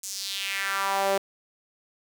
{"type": "tone with high-pass filter sweep", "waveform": "sawtooth", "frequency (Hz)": 196, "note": "G3", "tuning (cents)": 0, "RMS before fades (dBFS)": -28, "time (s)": [0.03, 1.18], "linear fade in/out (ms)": 5, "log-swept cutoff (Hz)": [7200, 490], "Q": 2.7, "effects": ["8-bit"]}